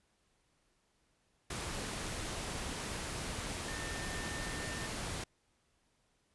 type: tone in noise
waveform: sine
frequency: 1804 Hz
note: A6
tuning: 43 cents sharp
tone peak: -45 dBFS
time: 3.68-4.87 s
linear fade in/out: 5 ms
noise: pink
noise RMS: -40 dBFS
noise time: 1.5-5.24 s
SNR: -8 dB
effects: pink hiss -75 dBFS RMS until 6.34 s + resampled to 24000 Hz

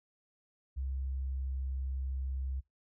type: tone with pitch glide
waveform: sine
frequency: 66.5 to 66.12 Hz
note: C2 to C2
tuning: +29 to +19 cents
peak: -33 dBFS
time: 0.76-2.61 s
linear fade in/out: 20 ms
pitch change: -10 cents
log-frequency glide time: 0.99-1.49 s
effects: noise-tail reverb RT60 0.2 s tail -26 dB re dry

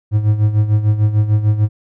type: tone with tremolo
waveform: triangle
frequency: 106 Hz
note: G#2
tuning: 36 cents sharp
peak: -6 dBFS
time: 0.11-1.69 s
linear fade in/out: 50 ms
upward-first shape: sine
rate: 6.7 Hz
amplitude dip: 70%
effects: none

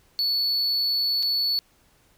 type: tone with dropouts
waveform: triangle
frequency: 4435 Hz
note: C#8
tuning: in tune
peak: -20 dBFS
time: 0.19-1.59 s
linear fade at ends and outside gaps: 0 ms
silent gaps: 1.226-1.23 s
effects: pink hiss -61 dBFS RMS until 2.17 s

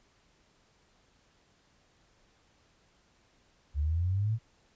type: exponential sweep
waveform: sine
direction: up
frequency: 69.7 to 116.54 Hz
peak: -26 dBFS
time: 3.74-4.39 s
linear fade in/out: 50 ms
effects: pink hiss -67 dBFS RMS until 4.75 s + resampled to 16000 Hz

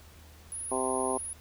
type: tone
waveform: sine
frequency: 10360 Hz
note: E9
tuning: 31 cents flat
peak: -35 dBFS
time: 0.52-1.33 s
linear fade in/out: 0 ms
type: harmonic tone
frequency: 129.9 Hz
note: C3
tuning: 12 cents flat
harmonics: 2 / 3 / 4 / 5 / 6 / 7 / 8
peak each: -36 / -33 / -36 / -36 / -37 / -37 / -36 dBFS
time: 0.71-1.18 s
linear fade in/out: 10 ms
effects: added 78 Hz sine -52 dBFS peak until 1.4 s + pink hiss -56 dBFS RMS until 1.4 s

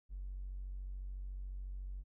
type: tone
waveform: triangle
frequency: 46.98 Hz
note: F#1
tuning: 27 cents sharp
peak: -37 dBFS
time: 0.09-2.04 s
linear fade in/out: 50 ms
effects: tanh soft clip ceiling -38 dBFS

